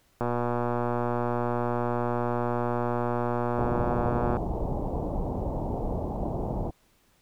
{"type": "click train", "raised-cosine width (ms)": 1, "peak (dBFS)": -14, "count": 500, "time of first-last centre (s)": [0.21, 4.368], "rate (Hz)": 120}
{"type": "low-pass noise", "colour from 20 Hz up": "pink", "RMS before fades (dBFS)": -30, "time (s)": [3.57, 6.71], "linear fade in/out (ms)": 20, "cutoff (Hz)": 910, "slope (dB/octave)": 48}
{"effects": ["pink hiss -65 dBFS RMS until 7.21 s"]}